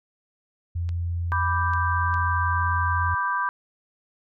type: tone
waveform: sine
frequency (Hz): 85.9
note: F2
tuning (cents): -28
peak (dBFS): -24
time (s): 0.75-3.15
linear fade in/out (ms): 10
type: clicks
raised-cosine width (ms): 0.2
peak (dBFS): -26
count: 3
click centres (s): 0.891 / 1.736 / 2.141
type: chord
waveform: sine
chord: G major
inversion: first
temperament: equal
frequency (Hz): 987.8 / 1174.7 / 1568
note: B5 / D6 / G6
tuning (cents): 0 / 0 / 0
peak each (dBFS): -26 / -27 / -27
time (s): 1.32-3.49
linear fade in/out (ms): 0
effects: none